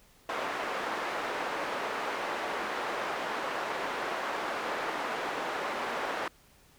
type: band-pass noise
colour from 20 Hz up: white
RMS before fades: -34 dBFS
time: 0.29-6.28 s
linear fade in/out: 2 ms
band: 380 to 1300 Hz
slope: 12 dB/octave
effects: pink hiss -61 dBFS RMS until 6.78 s